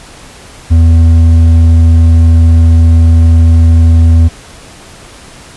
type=tone with hard clipping; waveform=sine; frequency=82.41 Hz; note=E2; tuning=in tune; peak=-3 dBFS; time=0.7-4.29 s; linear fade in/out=20 ms; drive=5 dB; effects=pink hiss -33 dBFS RMS until 5.56 s + resampled to 24000 Hz